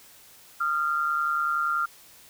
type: tone pair together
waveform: sine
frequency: 1228 / 1378.4 Hz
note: D#6 / F6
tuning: -23 / -23 cents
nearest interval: major second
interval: 200 cents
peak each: -29 / -24 dBFS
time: 0.6-1.86 s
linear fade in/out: 10 ms
effects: white hiss -52 dBFS RMS until 2.29 s